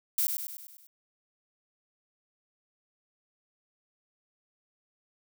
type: noise with echo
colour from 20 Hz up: violet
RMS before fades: -27 dBFS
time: 0.18-0.27 s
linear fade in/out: 2 ms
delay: 100 ms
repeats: 6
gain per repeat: -5 dB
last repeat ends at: 0.87 s
effects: none